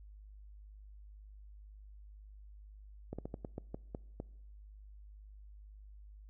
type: slowing click train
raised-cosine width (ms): 2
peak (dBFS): -27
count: 9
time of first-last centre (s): 3.13-4.201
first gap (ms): 56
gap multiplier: 1.24
effects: noise-tail reverb RT60 0.9 s tail -24 dB re dry + added 51 Hz sine -51 dBFS peak until 6.29 s